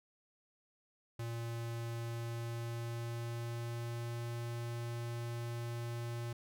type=tone with pitch glide; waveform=square; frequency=116.54 to 118.03 Hz; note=A#2 to A#2; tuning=0 to +22 cents; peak=-39 dBFS; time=1.19-6.33 s; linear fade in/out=5 ms; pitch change=+22 cents; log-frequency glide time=1.97-4.27 s; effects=none